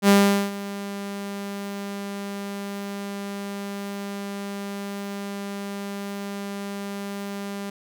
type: tone with ADSR envelope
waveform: sawtooth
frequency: 200.1 Hz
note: G3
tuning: 36 cents sharp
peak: -8 dBFS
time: 0.02-7.7 s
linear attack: 66 ms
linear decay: 420 ms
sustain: -18 dB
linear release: 4 ms
effects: none